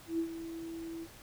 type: tone with ADSR envelope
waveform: sine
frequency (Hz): 330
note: E4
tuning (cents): +2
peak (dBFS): -28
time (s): 0.07-1.08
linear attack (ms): 120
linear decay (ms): 82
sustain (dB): -11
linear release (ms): 57
effects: pink hiss -54 dBFS RMS until 1.22 s